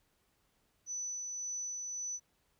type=tone with tremolo; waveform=sine; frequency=5980 Hz; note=F#8; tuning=17 cents sharp; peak=-36 dBFS; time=0.86-2.2 s; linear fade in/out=50 ms; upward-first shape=sine; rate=1.8 Hz; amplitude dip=25%; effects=pink hiss -75 dBFS RMS until 2.59 s